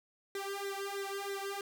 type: tone with flanger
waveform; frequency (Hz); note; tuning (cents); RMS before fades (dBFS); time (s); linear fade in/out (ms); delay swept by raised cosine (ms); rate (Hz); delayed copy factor
sawtooth; 396.3; G4; +19; -39; 0.35-1.61; 2; 0.51 to 1.91; 3.1; +1
effects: none